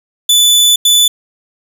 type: tone bursts at uneven times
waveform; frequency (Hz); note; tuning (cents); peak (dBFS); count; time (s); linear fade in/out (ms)
sawtooth; 3485; A7; -17; -3; 2; 0.29-0.76 / 0.85-1.08; 5
effects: none